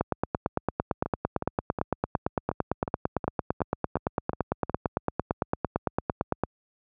two click trains, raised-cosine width 1 ms, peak -16 / -10 dBFS, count 11 / 58, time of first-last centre 1.06-4.696 / 0.01-6.436 s, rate 2.75 / 8.87 Hz, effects high-pass 60 Hz 12 dB/octave

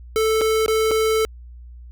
square tone with dropouts, 440 Hz, A4, in tune, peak -17 dBFS, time 0.16-1.25 s, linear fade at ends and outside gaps 0 ms, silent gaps 0.411-0.415 / 0.661-0.681 / 0.91-0.914 s, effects added 60 Hz sine -37 dBFS peak until 1.91 s

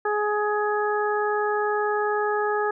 harmonic tone, 418.8 Hz, G#4, 15 cents sharp, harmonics 1 / 2 / 3 / 4, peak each -24 / -27 / -29 / -30 dBFS, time 0.05-2.71 s, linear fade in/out 5 ms, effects none

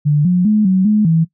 sine tone with pitch steps, 147.7 / 179.5 / 212.9 / 187.7 / 212.1 / 163 Hz, D3 / F3 / G#3 / F#3 / G#3 / E3, +10 / +48 / +43 / +25 / +37 / -19 cents, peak -9 dBFS, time 0.05-1.25 s, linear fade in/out 20 ms, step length 200 ms, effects noise-tail reverb RT60 0.1 s tail -19 dB re dry

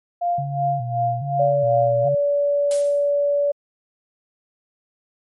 sine tone with tremolo, 698.5 Hz, F5, in tune, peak -17 dBFS, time 0.21-2.09 s, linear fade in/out 10 ms, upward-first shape sine, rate 2.7 Hz, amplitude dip 85%
sine tone with vibrato, 130.81 Hz, C3, in tune, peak -24 dBFS, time 0.38-2.15 s, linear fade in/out 5 ms, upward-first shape square, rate 1.2 Hz, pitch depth 120 cents each way
sine tone, 574 Hz, D5, 40 cents flat, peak -16 dBFS, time 1.39-3.52 s, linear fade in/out 10 ms
blue noise with exponential decay, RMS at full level -26 dBFS, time 2.71-3.11 s, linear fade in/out 1 ms, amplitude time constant 85 ms
effects MP3 48 kbps

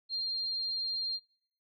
sine tone, 4196 Hz, C8, 4 cents sharp, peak -31 dBFS, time 0.09-1.2 s, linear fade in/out 50 ms, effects noise-tail reverb RT60 0.6 s tail -20 dB re dry

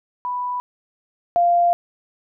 sine tone pair in turn, 987.8 / 695.1 Hz, B5 / F5, 0 / -8 cents, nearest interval tritone, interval 608 cents, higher first, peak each -22 / -13 dBFS, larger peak second, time 0.25-0.6 / 1.36-1.73 s, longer second, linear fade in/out 0 ms, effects none

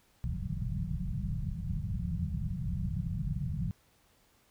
white low-pass noise, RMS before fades -34 dBFS, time 0.24-3.71 s, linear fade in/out 0 ms, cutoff 190 Hz, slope 96 dB/octave, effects pink hiss -67 dBFS RMS until 4.5 s

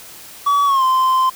triangle tone with pitch glide, 1139 to 1038.5 Hz, C#6 to C6, +47 to -13 cents, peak -10 dBFS, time 0.46-1.3 s, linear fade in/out 10 ms, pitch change -160 cents, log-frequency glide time 0.65-0.84 s, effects white hiss -38 dBFS RMS until 1.35 s

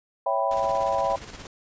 sine chord, C# half-diminished seventh, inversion none, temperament equal, 554.4 / 659.3 / 784 / 987.8 Hz, C#5 / E5 / G5 / B5, 0 / 0 / 0 / 0 cents, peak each -27 dBFS, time 0.26-1.16 s, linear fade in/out 5 ms
pink noise with tremolo, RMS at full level -39 dBFS, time 0.51-1.47 s, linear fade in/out 2 ms, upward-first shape square, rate 17 Hz, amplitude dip 45%
effects resampled to 16000 Hz

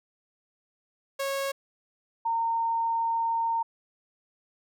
sawtooth / sine tone pair in turn, 549 / 916.7 Hz, C#5 / A#5, -17 / -29 cents, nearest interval major sixth, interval 888 cents, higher second, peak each -24 dBFS, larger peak neither, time 1.19-1.52 / 2.25-3.63 s, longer second, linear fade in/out 10 ms, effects none

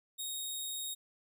15% pulse tone, 3744 Hz, A#7, 7 cents sharp, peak -30 dBFS, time 0.18-0.95 s, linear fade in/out 20 ms, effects none

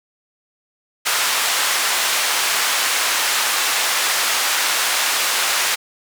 pink band-pass noise, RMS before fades -19 dBFS, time 1.05-5.76 s, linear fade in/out 20 ms, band 1100 to 12000 Hz, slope 12 dB/octave, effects none

